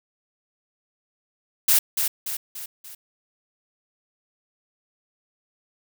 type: noise with echo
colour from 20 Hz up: blue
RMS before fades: -17 dBFS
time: 1.68-1.79 s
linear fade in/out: 5 ms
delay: 290 ms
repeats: 4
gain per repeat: -6 dB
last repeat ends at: 2.95 s
effects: none